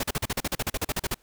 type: noise bursts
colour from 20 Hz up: pink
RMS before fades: -27 dBFS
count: 16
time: 0-1.144 s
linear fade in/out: 5 ms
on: 34 ms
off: 40 ms
effects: pink hiss -63 dBFS RMS until 1.22 s